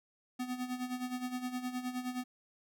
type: tone with tremolo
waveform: square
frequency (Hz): 250.7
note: B3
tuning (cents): +26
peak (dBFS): -34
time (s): 0.39-2.24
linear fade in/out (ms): 10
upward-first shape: sine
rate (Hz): 9.6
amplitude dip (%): 70
effects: none